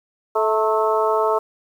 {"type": "harmonic tone with a mistuned harmonic", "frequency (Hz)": 217.4, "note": "A3", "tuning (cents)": -21, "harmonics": [2, 3, 4, 5, 6], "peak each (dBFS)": [-20, -22, -23, -24, -25], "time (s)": [0.35, 1.39], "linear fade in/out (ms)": 10, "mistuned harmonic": 4, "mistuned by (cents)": 53, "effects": ["8-bit"]}